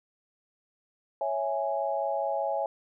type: chord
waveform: sine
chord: C# minor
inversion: none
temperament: equal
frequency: 554.4 / 659.3 / 830.6 Hz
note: C#5 / E5 / G#5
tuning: 0 / 0 / 0 cents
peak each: -31 dBFS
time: 1.21-2.66 s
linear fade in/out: 2 ms
effects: none